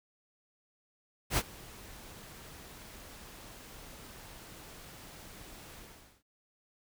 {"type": "noise with ADSR envelope", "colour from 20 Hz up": "pink", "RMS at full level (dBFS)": -27, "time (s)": [1.3, 6.23], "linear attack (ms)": 73, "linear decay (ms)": 48, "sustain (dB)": -23, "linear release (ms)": 470, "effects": []}